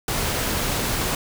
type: noise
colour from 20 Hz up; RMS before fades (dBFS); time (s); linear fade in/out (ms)
pink; -24; 0.08-1.15; 2
effects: none